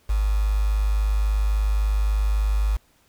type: tone with quantisation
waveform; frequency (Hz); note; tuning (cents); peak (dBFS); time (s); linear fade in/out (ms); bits
sine; 51.8; G#1; -4; -18; 0.09-2.77; 10; 6
effects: pink hiss -61 dBFS RMS until 3.08 s